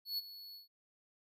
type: tone with ADSR envelope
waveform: square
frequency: 4400 Hz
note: C#8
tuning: 14 cents flat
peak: -34 dBFS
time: 0.05-0.68 s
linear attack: 130 ms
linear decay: 27 ms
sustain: -15 dB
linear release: 130 ms
effects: none